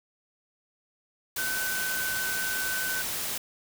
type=tone in noise; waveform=sine; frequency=1518 Hz; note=F#6; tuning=44 cents sharp; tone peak=-30 dBFS; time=1.38-3.02 s; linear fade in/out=5 ms; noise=white; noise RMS=-32 dBFS; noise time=1.36-3.38 s; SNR=-1 dB; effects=none